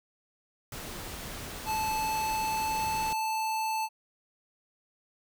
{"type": "noise", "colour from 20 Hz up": "pink", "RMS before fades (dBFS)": -40, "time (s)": [0.72, 3.13], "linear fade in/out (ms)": 2}
{"type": "tone with pitch glide", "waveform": "square", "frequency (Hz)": [872, 879.1], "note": ["A5", "A5"], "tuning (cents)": [-16, -2], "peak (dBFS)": -29, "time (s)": [1.65, 3.89], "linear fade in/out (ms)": 50, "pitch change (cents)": 14, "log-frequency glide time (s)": [1.96, 3.44]}
{"effects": []}